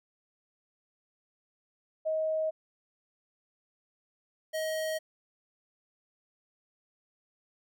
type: tone pair in turn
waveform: sine / square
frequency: 631 / 631 Hz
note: D#5 / D#5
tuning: +24 / +24 cents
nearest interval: unison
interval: 0 cents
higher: neither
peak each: -27 / -31 dBFS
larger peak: first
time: 2.05-2.51 / 4.53-4.99 s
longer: neither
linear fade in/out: 20 ms
effects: none